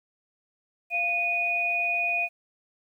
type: tone pair together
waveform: sine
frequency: 694 / 2473 Hz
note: F5 / D#7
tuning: -11 / -11 cents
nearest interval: octave + minor seventh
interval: 2200 cents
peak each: -31 / -24 dBFS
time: 0.9-2.29 s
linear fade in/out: 50 ms
effects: 10-bit